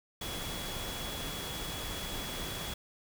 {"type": "tone in noise", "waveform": "sine", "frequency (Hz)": 3363, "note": "G#7", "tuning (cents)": 21, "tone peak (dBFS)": -43, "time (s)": [0.21, 2.74], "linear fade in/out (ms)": 5, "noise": "pink", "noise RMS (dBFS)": -39, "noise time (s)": [0.21, 2.74], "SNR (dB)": -7, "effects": []}